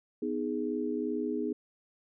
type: chord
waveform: sine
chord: G# minor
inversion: first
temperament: just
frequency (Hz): 249.2 / 311.5 / 415.3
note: B3 / D#4 / G#4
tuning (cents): +16 / +2 / 0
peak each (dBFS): -34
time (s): 0.22-1.53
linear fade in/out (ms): 5
effects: none